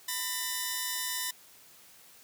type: tone pair together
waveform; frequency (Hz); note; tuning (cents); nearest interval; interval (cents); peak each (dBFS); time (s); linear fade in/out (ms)
5% pulse; 995 / 1809.1; B5 / A6; +13 / +48; minor seventh; 1035; -23; 0.08-1.31; 5
effects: white hiss -56 dBFS RMS until 2.23 s + high-pass 80 Hz 12 dB/octave